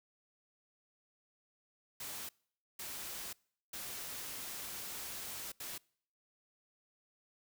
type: noise bursts at uneven times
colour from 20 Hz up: white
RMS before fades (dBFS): -44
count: 4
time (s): 2-2.29 / 2.79-3.33 / 3.73-5.52 / 5.6-5.78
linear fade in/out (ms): 5
effects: noise-tail reverb RT60 0.6 s tail -26 dB re dry